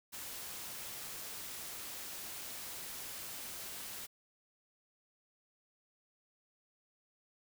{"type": "noise", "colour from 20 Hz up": "white", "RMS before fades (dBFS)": -45, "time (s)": [0.12, 4.07], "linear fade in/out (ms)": 20, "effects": []}